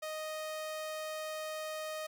sawtooth tone, 622.3 Hz, D#5, in tune, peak -34 dBFS, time 0.02-2.07 s, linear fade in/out 10 ms, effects none

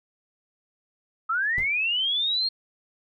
sine linear sweep, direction up, 1267 to 4277 Hz, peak -22 dBFS, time 1.29-2.49 s, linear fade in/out 10 ms
brown noise with exponential decay, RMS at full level -32 dBFS, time 1.58-1.73 s, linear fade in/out 1 ms, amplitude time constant 32 ms
effects none

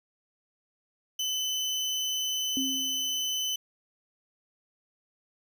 30% pulse tone, 3025 Hz, F#7, 38 cents sharp, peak -25 dBFS, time 1.19-3.56 s, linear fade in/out 5 ms
sine tone with exponential decay, 266 Hz, C4, 29 cents sharp, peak -27 dBFS, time 2.57-3.36 s, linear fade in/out 1 ms, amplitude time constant 170 ms
effects none

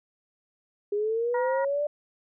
sine linear sweep, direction up, 404.5 to 596 Hz, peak -24 dBFS, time 0.92-1.87 s, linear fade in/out 5 ms
harmonic tone, 476.2 Hz, A#4, 37 cents sharp, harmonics 2 / 3 / 4, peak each -29 / -39 / -38 dBFS, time 1.34-1.65 s, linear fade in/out 5 ms
effects none

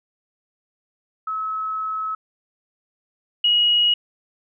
sine tone pair in turn, 1291 / 2898 Hz, E6 / F#7, -37 / -37 cents, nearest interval octave + major second, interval 1400 cents, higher second, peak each -23 / -14 dBFS, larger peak second, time 1.27-2.15 / 3.44-3.94 s, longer first, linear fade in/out 5 ms, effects none

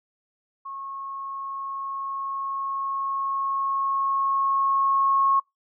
sine tone with level ramp, 1092 Hz, C#6, 26 cents flat, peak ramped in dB -33 to -17 dBFS, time 0.65-5.4 s, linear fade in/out 10 ms, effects noise-tail reverb RT60 0.2 s tail -26 dB re dry

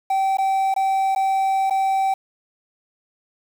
triangle tone with dropouts, 773 Hz, G5, 24 cents flat, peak -15 dBFS, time 0.1-2.14 s, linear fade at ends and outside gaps 5 ms, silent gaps 0.371-0.384 / 0.741-0.762 / 1.15-1.16 / 1.699-1.707 s, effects 7-bit

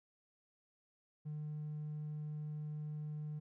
triangle tone, 151.1 Hz, D3, 50 cents sharp, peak -37 dBFS, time 1.25-3.4 s, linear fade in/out 20 ms, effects tanh soft clip ceiling -36 dBFS

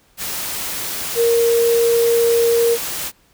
sine tone in noise, 466.2 Hz, A#4, in tune, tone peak -12 dBFS, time 1.15-2.78 s, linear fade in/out 50 ms, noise white, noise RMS -25 dBFS, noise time 0.17-3.12 s, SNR +10 dB, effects pink hiss -56 dBFS RMS until 3.33 s

